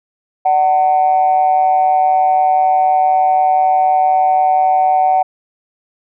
sine tone with amplitude modulation, 751 Hz, F#5, 26 cents sharp, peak -5 dBFS, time 0.45-5.23 s, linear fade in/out 10 ms, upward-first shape sine, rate 151 Hz, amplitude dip 70%, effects tanh soft clip ceiling -3 dBFS

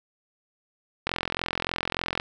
click train, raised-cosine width 0.3 ms, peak -10 dBFS, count 50, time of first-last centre 1.07-2.199 s, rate 43.4 Hz, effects none

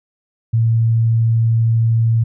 sine tone, 114.1 Hz, A#2, 37 cents flat, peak -11 dBFS, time 0.53-2.24 s, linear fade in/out 10 ms, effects none

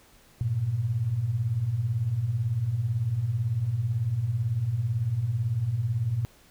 sine beating tone pair, 100.7 / 118.7 Hz, G2 / A#2, +47 / +32 cents, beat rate 18 Hz, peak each -31 / -25 dBFS, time 0.41-6.25 s, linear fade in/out 0 ms, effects pink hiss -57 dBFS RMS until 6.5 s

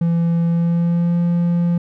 triangle tone with pitch glide, 168.6 to 172.44 Hz, E3 to F3, +39 to -22 cents, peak -12 dBFS, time 0.01-1.78 s, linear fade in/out 5 ms, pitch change +39 cents, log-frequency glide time 0.47-1.18 s, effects none

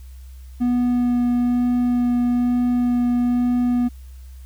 triangle tone with vibrato, 244.1 Hz, B3, 20 cents flat, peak -14 dBFS, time 0.6-3.89 s, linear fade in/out 20 ms, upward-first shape sine, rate 1.1 Hz, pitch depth 8 cents each way, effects added 64 Hz sine -36 dBFS peak until 4.45 s + white hiss -56 dBFS RMS until 4.45 s

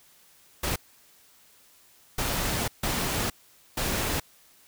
pink noise bursts at uneven times, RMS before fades -28 dBFS, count 4, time 0.63-0.76 / 2.18-2.68 / 2.83-3.3 / 3.77-4.2 s, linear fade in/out 5 ms, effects white hiss -58 dBFS RMS until 4.67 s

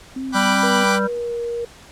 sine tone with vibrato, 258.2 Hz, C4, 23 cents flat, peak -24 dBFS, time 0.16-0.84 s, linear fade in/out 5 ms, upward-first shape sine, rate 2.8 Hz, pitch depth 51 cents each way
sawtooth chord, G major seventh, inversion none, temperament equal, 784 / 987.8 / 1174.7 / 1480 Hz, G5 / B5 / D6 / F#6, 0 / 0 / 0 / 0 cents, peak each -20 dBFS, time 0.32-1 s, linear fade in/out 50 ms
harmonic tone, 196 Hz, G3, in tune, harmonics 1 / 3 / 5 / 7 / 8, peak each -21 / -27 / -27 / -25 / -29 dBFS, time 0.34-1.08 s, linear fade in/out 20 ms
sine tone with pitch glide, 483.1 to 471.5 Hz, B4 to A#4, -38 to +20 cents, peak -22 dBFS, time 0.63-1.65 s, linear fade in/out 5 ms, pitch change -42 cents, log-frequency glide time 1.03-1.35 s
effects pink hiss -44 dBFS RMS until 1.91 s + low-pass 9000 Hz 12 dB/octave

